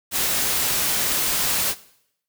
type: noise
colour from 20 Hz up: white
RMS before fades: -22 dBFS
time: 0.11-1.75 s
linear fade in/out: 50 ms
effects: noise-tail reverb RT60 0.7 s tail -18 dB re dry